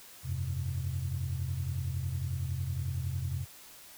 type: chord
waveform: sine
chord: F suspended second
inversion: none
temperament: just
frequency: 87.31 / 98.22 / 130.96 Hz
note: F2 / G2 / C3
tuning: 0 / +4 / +2 cents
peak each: -34 / -37 / -34 dBFS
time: 0.23-3.46 s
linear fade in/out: 50 ms
effects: tanh soft clip ceiling -23 dBFS + white hiss -52 dBFS RMS until 3.97 s